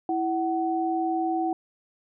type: tone pair together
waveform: sine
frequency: 329.6 / 750 Hz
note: E4 / F#5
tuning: 0 / +23 cents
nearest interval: octave + major second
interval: 1423 cents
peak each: -26 dBFS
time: 0.09-1.53 s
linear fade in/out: 2 ms
effects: none